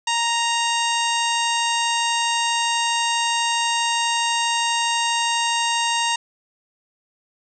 harmonic tone with a mistuned harmonic, 932.3 Hz, A#5, in tune, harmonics 1 / 2 / 3 / 4 / 5 / 6 / 7 / 8 / 9, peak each -22 / -28 / -25 / -28 / -33 / -33 / -31 / -33 / -33 dBFS, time 0.07-6.16 s, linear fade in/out 5 ms, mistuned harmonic 7, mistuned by -19 cents, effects none

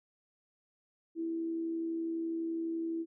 sine tone with amplitude modulation, 329.6 Hz, E4, in tune, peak -31 dBFS, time 1.15-3.06 s, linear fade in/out 50 ms, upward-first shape sine, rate 71.9 Hz, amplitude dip 30%, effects none

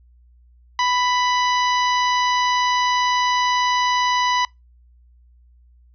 harmonic tone, 991 Hz, B5, 6 cents sharp, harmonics 1 / 2 / 3 / 4 / 5 / 6, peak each -18 / -24 / -28 / -30 / -32 / -34 dBFS, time 0.79-4.45 s, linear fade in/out 2 ms, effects noise-tail reverb RT60 0.2 s tail -26 dB re dry + added 60 Hz sine -49 dBFS peak until 5.94 s

